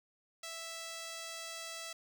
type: tone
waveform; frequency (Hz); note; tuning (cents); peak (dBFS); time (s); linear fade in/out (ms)
5% pulse; 659.3; E5; 0; -31; 0.43-1.93; 5
effects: none